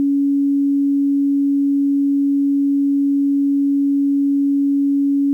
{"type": "tone", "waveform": "sine", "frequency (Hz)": 280.4, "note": "C#4", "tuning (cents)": 20, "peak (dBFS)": -13, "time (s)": [0, 5.33], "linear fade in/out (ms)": 0, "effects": ["9-bit"]}